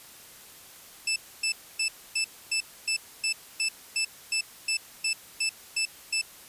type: tone bursts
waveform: 20% pulse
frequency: 2637 Hz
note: E7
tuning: in tune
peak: -20 dBFS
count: 15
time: 1.07-6.215 s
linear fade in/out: 5 ms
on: 91 ms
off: 270 ms
effects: white hiss -49 dBFS RMS until 6.48 s + resampled to 32000 Hz